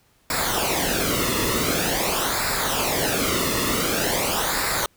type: noise with flanger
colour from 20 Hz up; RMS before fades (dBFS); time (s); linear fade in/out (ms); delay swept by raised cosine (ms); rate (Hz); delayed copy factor
pink; -23; 0.3-4.86; 2; 0.32 to 1.3; 0.46; -0.7
effects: pink hiss -61 dBFS RMS until 4.96 s